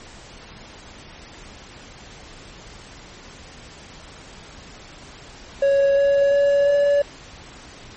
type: tone with pitch steps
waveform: triangle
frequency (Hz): 555 / 560.5 / 566 / 571.6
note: C#5 / C#5 / C#5 / D5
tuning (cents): +2 / +19 / +36 / -47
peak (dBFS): -12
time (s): 5.62-7.02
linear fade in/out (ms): 5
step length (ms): 350
effects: pink hiss -42 dBFS RMS until 7.96 s + MP3 32 kbps